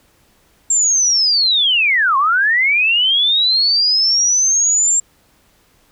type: linear two-way sweep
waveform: sine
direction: down then up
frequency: 7459 to 1046.5 to 7459 Hz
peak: -11 dBFS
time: 0.7-5 s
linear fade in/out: 5 ms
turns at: 2.17 s
effects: pink hiss -55 dBFS RMS until 5.91 s